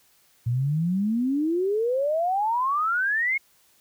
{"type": "exponential sweep", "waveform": "sine", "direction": "up", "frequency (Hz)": [114.4, 2201], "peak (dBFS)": -21, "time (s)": [0.46, 3.38], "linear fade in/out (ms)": 10, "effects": ["white hiss -61 dBFS RMS until 3.8 s"]}